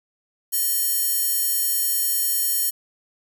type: tone with high-pass filter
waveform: square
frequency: 615 Hz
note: D#5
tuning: 20 cents flat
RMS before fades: -22 dBFS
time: 0.52-2.71 s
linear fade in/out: 20 ms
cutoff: 11000 Hz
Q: 0.92
effects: none